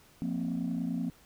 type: chord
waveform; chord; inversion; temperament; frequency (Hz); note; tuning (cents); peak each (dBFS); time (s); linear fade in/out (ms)
sine; F suspended fourth; none; equal with one note detuned; 174.61 / 231.3 / 261.6; F3 / Bb3 / C4; 0 / -13 / 0; -33; 0.22-1.1; 0
effects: tanh soft clip ceiling -25 dBFS + pink hiss -60 dBFS RMS until 1.25 s